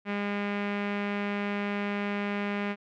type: tone with low-pass filter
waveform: sawtooth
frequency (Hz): 203.4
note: G#3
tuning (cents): -36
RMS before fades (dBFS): -31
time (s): 0.05-2.76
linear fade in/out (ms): 50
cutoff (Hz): 2300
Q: 2.5
effects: none